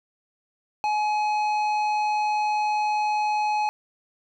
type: tone with tanh clipping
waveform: sine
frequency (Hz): 845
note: G#5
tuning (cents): +30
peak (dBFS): -23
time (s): 0.84-3.69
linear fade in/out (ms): 0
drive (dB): 11
effects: none